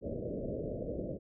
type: low-pass noise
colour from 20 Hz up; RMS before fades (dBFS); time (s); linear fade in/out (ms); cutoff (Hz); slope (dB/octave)
white; -38; 0.01-1.19; 50; 620; 96
effects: none